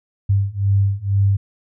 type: beating tone pair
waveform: sine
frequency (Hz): 98 / 100.1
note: G2 / G2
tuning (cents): 0 / +37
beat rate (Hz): 2.1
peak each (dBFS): -18 / -17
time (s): 0.29-1.37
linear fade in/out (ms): 10
effects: none